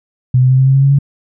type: tone with pitch steps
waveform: sine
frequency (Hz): 126.7 / 128.54 / 130.41 / 132.31 / 134.23 / 136.19 / 138.17 / 140.18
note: B2 / C3 / C3 / C3 / C3 / C#3 / C#3 / C#3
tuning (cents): +45 / -30 / -5 / +20 / +45 / -30 / -5 / +20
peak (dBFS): -6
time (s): 0.34-0.988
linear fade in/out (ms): 5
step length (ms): 81
effects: none